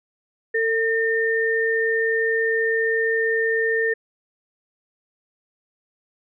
sine tone pair together, 450.7 / 1815.3 Hz, A4 / A#6, +42 / -46 cents, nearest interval 2 octaves, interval 2412 cents, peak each -21 dBFS, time 0.54-3.94 s, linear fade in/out 10 ms, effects none

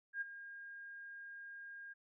sine tone with ADSR envelope, 1617 Hz, G#6, 47 cents flat, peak -35 dBFS, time 0.13-1.94 s, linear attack 82 ms, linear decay 19 ms, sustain -13 dB, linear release 20 ms, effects none

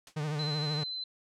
white noise with exponential decay, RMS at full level -43 dBFS, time 0.07-0.17 s, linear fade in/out 2 ms, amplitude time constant 21 ms
45% pulse tone with vibrato, 150.5 Hz, D3, 43 cents sharp, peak -31 dBFS, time 0.16-0.84 s, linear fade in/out 10 ms, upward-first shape triangle, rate 13 Hz, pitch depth 80 cents each way
sine tone, 4055 Hz, B7, 45 cents sharp, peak -34 dBFS, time 0.39-1.04 s, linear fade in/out 5 ms
effects low-pass 7000 Hz 12 dB/octave

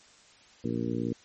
harmonic tone, 58.27 Hz, A#1, in tune, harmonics 2 / 3 / 4 / 5 / 6 / 7 / 8, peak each -36 / -37 / -32 / -34 / -37 / -42 / -39 dBFS, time 0.64-1.13 s, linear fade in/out 5 ms, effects white hiss -57 dBFS RMS until 1.24 s + MP3 32 kbps

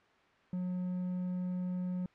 triangle tone with quantisation, 181.2 Hz, F#3, 36 cents flat, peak -31 dBFS, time 0.53-2.06 s, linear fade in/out 2 ms, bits 10, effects white hiss -64 dBFS RMS until 2.14 s + low-pass 2000 Hz 12 dB/octave

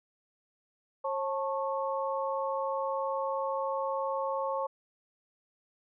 sine tone cluster, 541 / 882 / 1097 Hz, C#5 / A5 / C#6, -42 / +4 / -18 cents, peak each -32 / -35 / -35 dBFS, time 1.04-4.67 s, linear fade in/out 10 ms, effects none

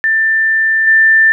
sine tone with level steps, 1780 Hz, A6, 20 cents sharp, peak -9 / -5 dBFS, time 0.04-1.32 s, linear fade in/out 0 ms, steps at 0.87 s, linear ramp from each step 5 ms, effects none

